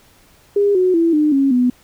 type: tone with pitch steps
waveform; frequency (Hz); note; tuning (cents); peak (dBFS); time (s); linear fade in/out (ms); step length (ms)
sine; 405.6 / 367.7 / 333.3 / 302.1 / 273.9 / 248.2; G#4 / F#4 / E4 / D4 / C#4 / B3; -41 / -11 / +19 / +49 / -21 / +9; -11; 0.56-1.7; 5; 190
effects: pink hiss -51 dBFS RMS until 1.83 s